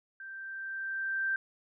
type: tone with level ramp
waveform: sine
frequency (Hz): 1568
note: G6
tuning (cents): 0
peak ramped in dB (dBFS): -42 to -27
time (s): 0.2-1.36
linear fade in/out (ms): 2
effects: none